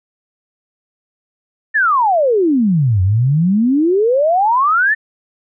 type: exponential two-way sweep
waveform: sine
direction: down then up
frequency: 1831 to 89.6 to 1831 Hz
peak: -10 dBFS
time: 1.74-4.95 s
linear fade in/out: 20 ms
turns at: 3.02 s
effects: none